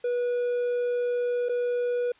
triangle tone with dropouts, 486.9 Hz, B4, 25 cents flat, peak -22 dBFS, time 0.04-2.12 s, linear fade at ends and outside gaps 5 ms, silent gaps 1.487-1.493 s, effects white hiss -59 dBFS RMS until 2.19 s + resampled to 8000 Hz

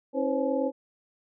sine tone cluster, 269.8 / 318.9 / 508 / 547 / 853 Hz, C#4 / D#4 / B4 / C#5 / G#5, -47 / +43 / +49 / -23 / +46 cents, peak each -29 / -34 / -29 / -29 / -37 dBFS, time 0.13-0.72 s, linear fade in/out 50 ms, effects none

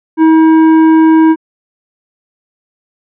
triangle tone with tanh clipping, 319.9 Hz, D#4, 48 cents sharp, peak -5 dBFS, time 0.17-1.36 s, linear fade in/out 50 ms, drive 16 dB, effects low-pass 2000 Hz 12 dB/octave

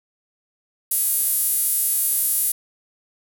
sawtooth tone with high-pass filter, 415.3 Hz, G#4, in tune, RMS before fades -21 dBFS, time 0.91-2.52 s, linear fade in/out 5 ms, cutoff 11000 Hz, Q 3, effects none

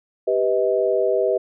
sine chord, G augmented, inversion none, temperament equal with one note detuned, 392 / 493.9 / 634.2 Hz, G4 / B4 / D#5, 0 / 0 / +33 cents, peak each -21 dBFS, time 0.27-1.38 s, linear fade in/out 10 ms, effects none

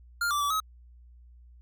square tone with pitch steps, 1402 / 1169 / 1151 / 1275 Hz, F6 / D6 / D6 / D#6, +6 / -8 / -35 / +42 cents, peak -26 dBFS, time 0.21-0.602 s, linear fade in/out 5 ms, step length 98 ms, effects added 60 Hz sine -50 dBFS peak until 1.61 s

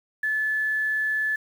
sine tone with quantisation, 1732 Hz, A6, 28 cents flat, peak -22 dBFS, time 0.23-1.36 s, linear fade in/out 5 ms, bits 8, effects none

